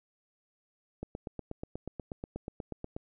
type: click train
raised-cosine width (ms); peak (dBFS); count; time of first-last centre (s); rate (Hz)
2; -24; 17; 1.03-2.965; 8.27
effects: none